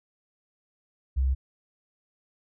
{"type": "tone", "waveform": "sine", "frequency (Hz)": 65.9, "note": "C2", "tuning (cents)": 13, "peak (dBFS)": -21, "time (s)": [1.16, 1.35], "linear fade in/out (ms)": 20, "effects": []}